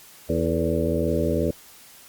harmonic tone with a mistuned harmonic, 82.41 Hz, E2, in tune, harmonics 1 / 2 / 3 / 4 / 5 / 6 / 7, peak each -28 / -28 / -28 / -28 / -28 / -28 / -28 dBFS, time 0.29-1.51 s, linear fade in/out 5 ms, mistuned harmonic 5, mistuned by +70 cents, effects white hiss -48 dBFS RMS until 2.08 s + Opus 48 kbps

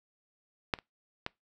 clicks, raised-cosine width 0.3 ms, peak -11 / -30 / -17 dBFS, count 3, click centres 0.738 / 0.788 / 1.264 s, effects noise-tail reverb RT60 0.2 s tail -24 dB re dry

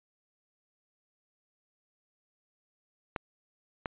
clicks, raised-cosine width 0.5 ms, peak -17 dBFS, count 2, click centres 3.162 / 3.858 s, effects resampled to 8000 Hz

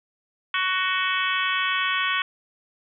harmonic tone with a mistuned harmonic, 372.4 Hz, F#4, 11 cents sharp, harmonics 3 / 4 / 5 / 6 / 7 / 8 / 9, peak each -27 / -28 / -29 / -30 / -30 / -31 / -32 dBFS, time 0.54-2.22 s, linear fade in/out 2 ms, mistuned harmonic 8, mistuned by +42 cents, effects none

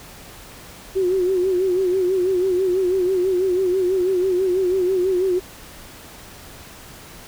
sine tone with vibrato, 370 Hz, F#4, in tune, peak -16 dBFS, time 0.95-5.4 s, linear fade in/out 20 ms, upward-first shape sine, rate 6.1 Hz, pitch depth 74 cents each way, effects pink hiss -41 dBFS RMS until 7.27 s

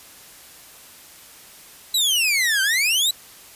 sawtooth exponential two-way sweep, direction down then up, 4023 to 1523 to 4023 Hz, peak -14 dBFS, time 1.94-3.11 s, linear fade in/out 5 ms, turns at 2.62 s, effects white hiss -45 dBFS RMS until 3.55 s + resampled to 32000 Hz

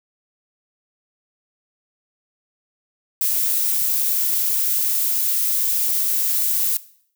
violet noise, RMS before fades -20 dBFS, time 3.21-6.77 s, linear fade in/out 2 ms, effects noise-tail reverb RT60 0.6 s tail -18 dB re dry

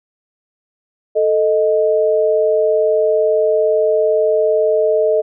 sine tone pair together, 440 / 622.3 Hz, A4 / D#5, 0 / 0 cents, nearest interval tritone, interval 600 cents, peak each -14 dBFS, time 1.15-5.22 s, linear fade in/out 20 ms, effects none

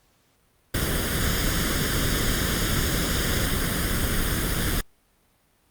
pink noise with comb filter, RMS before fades -24 dBFS, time 0.74-4.81 s, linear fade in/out 5 ms, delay 0.59 ms, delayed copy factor +0.65, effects pink hiss -64 dBFS RMS until 5.7 s + Opus 48 kbps

